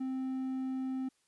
triangle tone, 261.6 Hz, C4, in tune, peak -31 dBFS, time 0-1.09 s, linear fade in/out 10 ms, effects white hiss -74 dBFS RMS until 1.27 s + resampled to 24000 Hz

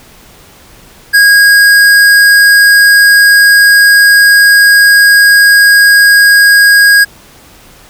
sine tone with hard clipping, 1639 Hz, G#6, 23 cents flat, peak -3 dBFS, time 1.13-7.05 s, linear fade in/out 20 ms, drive 16 dB, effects pink hiss -38 dBFS RMS until 7.89 s

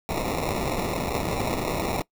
violet noise with sample-and-hold, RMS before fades -27 dBFS, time 0.09-2.02 s, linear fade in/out 0 ms, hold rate 1575 Hz, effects noise-tail reverb RT60 0.1 s tail -21 dB re dry

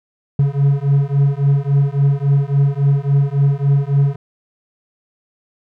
triangle beating tone pair, 138.59 / 142.19 Hz, C#3 / C#3, 0 / +44 cents, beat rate 3.6 Hz, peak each -13 dBFS, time 0.39-4.16 s, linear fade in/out 5 ms, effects none

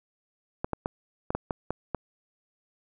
clicks, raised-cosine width 1 ms, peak -14 dBFS, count 8, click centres 0.645 / 0.733 / 0.859 / 1.305 / 1.35 / 1.508 / 1.706 / 1.947 s, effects none

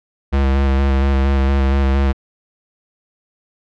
square tone with vibrato, 68 Hz, C#2, 33 cents flat, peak -13 dBFS, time 0.32-2.13 s, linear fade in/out 20 ms, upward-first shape square, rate 4.3 Hz, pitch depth 22 cents each way, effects low-pass 3000 Hz 12 dB/octave

